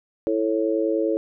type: harmonic tone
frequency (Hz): 110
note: A2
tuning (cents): 0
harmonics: 3 / 4 / 5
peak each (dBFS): -23 / -24 / -25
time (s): 0.27-1.17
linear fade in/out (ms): 0
effects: none